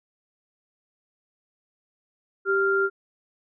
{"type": "tone pair together", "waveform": "sine", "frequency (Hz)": [390.8, 1392.7], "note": ["G4", "F6"], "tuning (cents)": [-5, -5], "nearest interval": "octave + minor seventh", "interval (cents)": 2200, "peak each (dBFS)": -22, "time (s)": [2.45, 2.9], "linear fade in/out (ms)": 50, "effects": []}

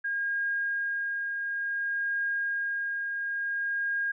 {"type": "tone with tremolo", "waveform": "sine", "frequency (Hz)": 1623, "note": "G#6", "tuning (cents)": -40, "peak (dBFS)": -26, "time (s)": [0.04, 4.12], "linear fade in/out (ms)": 10, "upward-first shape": "triangle", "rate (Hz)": 0.57, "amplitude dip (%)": 35, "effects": []}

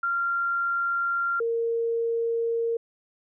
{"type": "tone pair in turn", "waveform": "sine", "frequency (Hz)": [1384, 461.9], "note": ["F6", "A#4"], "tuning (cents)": [-16, -16], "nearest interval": "octave + perfect fifth", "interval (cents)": 1900, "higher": "first", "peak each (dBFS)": -23, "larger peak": "neither", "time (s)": [[0.03, 1.4], [1.4, 2.77]], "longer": "neither", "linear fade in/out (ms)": 5, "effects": []}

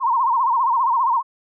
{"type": "tone with vibrato", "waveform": "sine", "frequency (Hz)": 996, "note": "B5", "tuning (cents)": 14, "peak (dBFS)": -15, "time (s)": [0, 1.23], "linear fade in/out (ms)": 50, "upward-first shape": "sine", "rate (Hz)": 15, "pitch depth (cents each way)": 150, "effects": []}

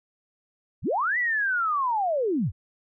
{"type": "linear two-way sweep", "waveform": "sine", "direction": "up then down", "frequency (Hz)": [37.35, 2000, 61.8], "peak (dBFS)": -22, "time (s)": [0.82, 2.52], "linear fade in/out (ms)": 50, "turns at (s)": 1.18, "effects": []}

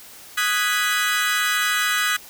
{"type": "chord", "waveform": "30% pulse", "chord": "G# minor seventh", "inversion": "second", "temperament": "equal", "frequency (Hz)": [1244.5, 1480, 1661.2, 1975.5], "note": ["D#6", "F#6", "G#6", "B6"], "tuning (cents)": [0, 0, 0, 0], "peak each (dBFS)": -22, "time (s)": [0.37, 2.17], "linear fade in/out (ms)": 10, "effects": ["white hiss -43 dBFS RMS until 2.29 s"]}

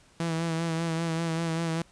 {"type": "tone with vibrato", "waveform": "sawtooth", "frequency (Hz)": 164.81, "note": "E3", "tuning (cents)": 0, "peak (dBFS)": -23, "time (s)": [0.2, 1.82], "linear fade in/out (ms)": 2, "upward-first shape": "sine", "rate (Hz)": 5.1, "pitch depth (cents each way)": 35, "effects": ["pink hiss -59 dBFS RMS until 1.91 s", "resampled to 22050 Hz"]}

